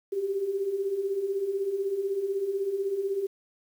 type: beating tone pair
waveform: sine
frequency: 379.3 / 395.3 Hz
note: F#4 / G4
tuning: +43 / +15 cents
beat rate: 16 Hz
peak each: -34 / -27 dBFS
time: 0.12-3.27 s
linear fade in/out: 10 ms
effects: 9-bit